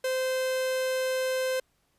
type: tone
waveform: 45% pulse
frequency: 518 Hz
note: C5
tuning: 17 cents flat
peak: -26 dBFS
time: 0.04-1.6 s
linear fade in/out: 5 ms
effects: pink hiss -71 dBFS RMS until 1.98 s + resampled to 32000 Hz